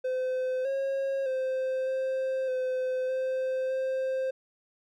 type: tone with pitch steps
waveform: triangle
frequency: 513 / 543 / 521 / 525 / 513 / 520 / 525 Hz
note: C5 / C#5 / C5 / C5 / C5 / C5 / C5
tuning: -34 / -36 / -7 / +6 / -34 / -11 / +6 cents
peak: -25 dBFS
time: 0.04-4.31 s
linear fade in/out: 10 ms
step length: 610 ms
effects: none